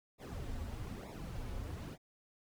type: noise with flanger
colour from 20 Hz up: brown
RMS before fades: -43 dBFS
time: 0.18-1.98 s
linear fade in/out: 50 ms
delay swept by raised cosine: 0.65 to 6.55 ms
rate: 1.1 Hz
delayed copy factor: -0.9
effects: none